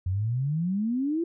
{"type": "exponential sweep", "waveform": "sine", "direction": "up", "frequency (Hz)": [88, 347.1], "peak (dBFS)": -24, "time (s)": [0.06, 1.24], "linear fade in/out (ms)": 5, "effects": []}